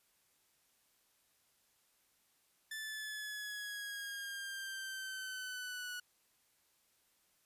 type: exponential sweep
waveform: sawtooth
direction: down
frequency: 1760 to 1467 Hz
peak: -38 dBFS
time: 2.71-6 s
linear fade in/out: 5 ms
effects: white hiss -74 dBFS RMS until 7.45 s + resampled to 32000 Hz